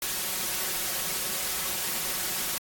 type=noise with comb filter; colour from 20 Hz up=white; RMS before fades=-30 dBFS; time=0.02-2.58 s; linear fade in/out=2 ms; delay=5.4 ms; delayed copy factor=+0.65; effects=AAC 64 kbps